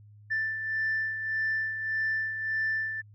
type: beating tone pair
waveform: sine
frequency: 1768 / 1769.7 Hz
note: A6 / A6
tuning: +8 / +10 cents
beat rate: 1.7 Hz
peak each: -27 / -35 dBFS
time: 0.3-3.02 s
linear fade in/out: 20 ms
effects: tanh soft clip ceiling -22 dBFS + added 104 Hz sine -50 dBFS peak until 3.14 s